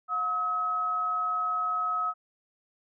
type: tone pair together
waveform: sine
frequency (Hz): 718 / 1279.3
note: F5 / D#6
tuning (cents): +48 / +48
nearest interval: minor seventh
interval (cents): 1000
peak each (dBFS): -37 / -26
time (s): 0.08-2.14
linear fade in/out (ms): 50
effects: none